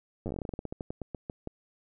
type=slowing click train; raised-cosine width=2 ms; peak=-22 dBFS; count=22; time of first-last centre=0.26-1.474 s; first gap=9 ms; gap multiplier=1.16; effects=none